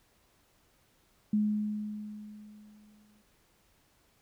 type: tone with exponential decay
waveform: sine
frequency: 210.8 Hz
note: G#3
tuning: 26 cents sharp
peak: -23 dBFS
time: 1.33-3.22 s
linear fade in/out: 5 ms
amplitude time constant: 410 ms
effects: pink hiss -68 dBFS RMS until 4.21 s